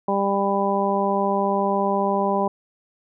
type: harmonic tone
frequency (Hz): 198.4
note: G3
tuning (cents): +21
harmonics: 1 / 2 / 3 / 4 / 5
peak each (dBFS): -25 / -25 / -25 / -25 / -25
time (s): 0.08-2.48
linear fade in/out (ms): 5
effects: none